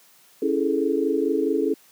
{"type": "chord", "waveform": "sine", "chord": "A major seventh", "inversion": "first", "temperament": "equal", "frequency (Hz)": [277.2, 329.6, 415.3, 440], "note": ["C#4", "E4", "G#4", "A4"], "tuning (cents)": [0, 0, 0, 0], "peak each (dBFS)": -25, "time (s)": [0.42, 1.74], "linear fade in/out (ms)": 5, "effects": ["white hiss -55 dBFS RMS until 1.91 s", "high-pass 150 Hz 12 dB/octave"]}